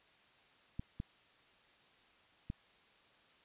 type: clicks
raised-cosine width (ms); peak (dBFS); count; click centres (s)
5; -27; 3; 0.795 / 1.001 / 2.501
effects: white hiss -66 dBFS RMS until 3.44 s + resampled to 8000 Hz